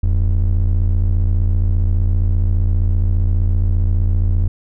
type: ring-modulated tone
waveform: triangle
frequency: 61.74 Hz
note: B1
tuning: in tune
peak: -7 dBFS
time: 0.03-4.48 s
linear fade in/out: 5 ms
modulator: 27.5 Hz
effects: none